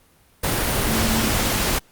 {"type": "tone in noise", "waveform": "sine", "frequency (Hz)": 223, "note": "A3", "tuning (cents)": 23, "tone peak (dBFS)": -24, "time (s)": [0.87, 1.31], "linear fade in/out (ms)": 10, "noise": "pink", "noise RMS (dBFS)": -21, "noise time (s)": [0.43, 1.79], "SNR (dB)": -6, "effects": ["pink hiss -56 dBFS RMS until 1.91 s", "Opus 32 kbps"]}